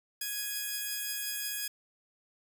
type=tone pair together; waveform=5% pulse; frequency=1661.2 / 2489 Hz; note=G#6 / D#7; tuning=0 / 0 cents; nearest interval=perfect fifth; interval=700 cents; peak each=-24 / -29 dBFS; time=0.21-1.68 s; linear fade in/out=5 ms; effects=none